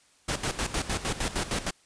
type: noise with tremolo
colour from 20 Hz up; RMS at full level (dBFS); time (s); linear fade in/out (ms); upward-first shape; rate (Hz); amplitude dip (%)
pink; -28; 0.28-1.71; 10; square; 6.5; 75
effects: white hiss -62 dBFS RMS until 1.85 s + resampled to 22050 Hz